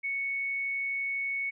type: tone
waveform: sine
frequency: 2217 Hz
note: C#7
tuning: in tune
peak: -29 dBFS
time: 0.03-1.51 s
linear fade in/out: 20 ms
effects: none